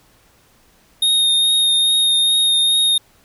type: tone with vibrato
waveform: square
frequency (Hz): 3703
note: A#7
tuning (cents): -12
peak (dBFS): -13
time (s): 1.02-2.98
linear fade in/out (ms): 5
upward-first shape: triangle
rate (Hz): 2.4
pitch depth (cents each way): 18
effects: pink hiss -54 dBFS RMS until 3.24 s